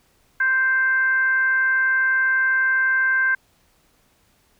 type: tone with frequency modulation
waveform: sine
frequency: 1568 Hz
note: G6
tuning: in tune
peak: -16 dBFS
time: 0.4-3.35 s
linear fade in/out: 5 ms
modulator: 524 Hz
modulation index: 0.36
effects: pink hiss -61 dBFS RMS until 4.59 s